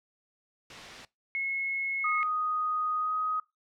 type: noise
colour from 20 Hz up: white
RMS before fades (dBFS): -42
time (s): 0.7-1.05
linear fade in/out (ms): 2
type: tone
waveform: sine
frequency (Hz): 2178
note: C#7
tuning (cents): -31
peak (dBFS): -28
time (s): 1.35-2.23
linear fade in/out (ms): 0
type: tone with pitch glide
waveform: sine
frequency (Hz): 1244.5 to 1256.1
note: D#6 to D#6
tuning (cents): 0 to +16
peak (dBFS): -27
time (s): 2.04-3.4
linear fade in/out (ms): 5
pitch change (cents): +16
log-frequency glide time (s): 2.99-3.13
effects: noise-tail reverb RT60 0.2 s tail -21 dB re dry + low-pass 4000 Hz 12 dB/octave